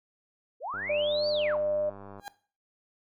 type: linear two-way sweep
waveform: sine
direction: up then down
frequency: 415.3 to 4699 to 415.3 Hz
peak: -32 dBFS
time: 0.6-1.59 s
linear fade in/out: 50 ms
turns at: 1.29 s
type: click train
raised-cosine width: 1 ms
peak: -31 dBFS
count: 146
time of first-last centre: 0.74-2.197 s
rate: 99.5 Hz
type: tone with pitch glide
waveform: sine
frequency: 594 to 600.9 Hz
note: D5 to D5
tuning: +20 to +40 cents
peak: -25 dBFS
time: 0.89-1.9 s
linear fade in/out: 10 ms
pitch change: +20 cents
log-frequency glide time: 1.02-1.46 s
type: tone with exponential growth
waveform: 30% pulse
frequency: 810 Hz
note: G#5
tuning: 43 cents flat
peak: -31 dBFS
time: 2.18-2.28 s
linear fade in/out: 0 ms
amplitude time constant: 20 ms
effects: noise-tail reverb RT60 0.4 s tail -17 dB re dry